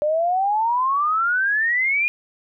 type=exponential sweep; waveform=sine; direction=up; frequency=587.3 to 2457 Hz; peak=-17 dBFS; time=0.02-2.08 s; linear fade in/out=0 ms; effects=none